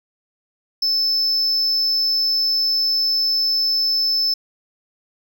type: tone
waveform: triangle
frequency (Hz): 5260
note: E8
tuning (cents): -5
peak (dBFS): -15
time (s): 0.82-4.34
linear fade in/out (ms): 5
effects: none